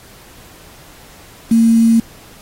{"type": "tone with quantisation", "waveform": "sine", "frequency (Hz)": 228, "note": "A#3", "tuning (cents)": -38, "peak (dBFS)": -7, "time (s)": [1.51, 2], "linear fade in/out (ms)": 5, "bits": 5, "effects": ["pink hiss -42 dBFS RMS until 2.41 s", "AAC 48 kbps"]}